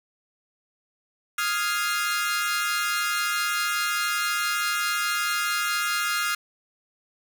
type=chord; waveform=sawtooth; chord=F minor seventh; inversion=third; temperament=equal; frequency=1244.5 / 1396.9 / 1661.2 / 2093 Hz; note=Eb6 / F6 / Ab6 / C7; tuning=0 / 0 / 0 / 0 cents; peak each=-26 / -23 / -28 / -29 dBFS; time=1.38-6.35 s; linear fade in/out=5 ms; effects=none